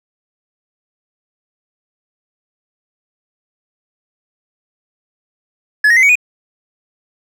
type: tone with pitch steps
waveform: triangle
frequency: 1705 / 1870.1 / 2051 / 2250 / 2468 Hz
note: G#6 / A#6 / C7 / C#7 / D#7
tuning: +45 / +5 / -35 / +25 / -15 cents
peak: -5 dBFS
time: 5.84-6.155 s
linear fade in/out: 5 ms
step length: 63 ms
effects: none